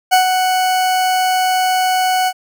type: tone with ADSR envelope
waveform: 40% pulse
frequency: 742 Hz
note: F#5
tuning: 5 cents sharp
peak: -6 dBFS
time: 0.11-2.33 s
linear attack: 23 ms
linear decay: 110 ms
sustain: -6 dB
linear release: 56 ms
effects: none